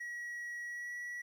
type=tone with pitch glide; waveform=triangle; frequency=1917 to 1937 Hz; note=A#6 to B6; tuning=+48 to -34 cents; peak=-38 dBFS; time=0-1.22 s; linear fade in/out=10 ms; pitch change=+18 cents; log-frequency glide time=0.64-0.94 s; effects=12-bit